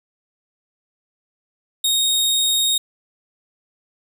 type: tone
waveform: sawtooth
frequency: 3729 Hz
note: A#7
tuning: in tune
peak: -13 dBFS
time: 1.84-2.78 s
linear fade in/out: 5 ms
effects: none